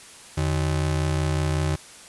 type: ring-modulated tone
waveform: square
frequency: 116.5 Hz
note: A#2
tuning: 1 cent flat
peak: -19 dBFS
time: 0.37-1.76 s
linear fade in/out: 10 ms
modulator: 32.7 Hz
effects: white hiss -45 dBFS RMS until 2.08 s + resampled to 24000 Hz